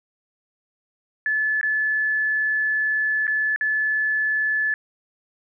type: tone with dropouts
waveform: sine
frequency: 1729 Hz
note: A6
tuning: 31 cents flat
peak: -19 dBFS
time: 1.26-4.74 s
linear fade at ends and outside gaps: 1 ms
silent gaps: 1.612-1.63 / 3.269-3.278 / 3.561-3.61 s
effects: none